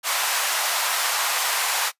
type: high-pass noise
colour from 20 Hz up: pink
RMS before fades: -23 dBFS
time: 0.03-1.92 s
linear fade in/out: 50 ms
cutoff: 750 Hz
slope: 24 dB/octave
effects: noise-tail reverb RT60 0.1 s tail -19 dB re dry + resampled to 32000 Hz